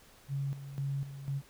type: tone with tremolo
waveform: sine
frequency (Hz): 138.59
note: C#3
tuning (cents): 0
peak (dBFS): -31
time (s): 0.28-1.42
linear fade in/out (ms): 50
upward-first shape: square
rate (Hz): 2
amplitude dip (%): 70
effects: pink hiss -59 dBFS RMS until 1.49 s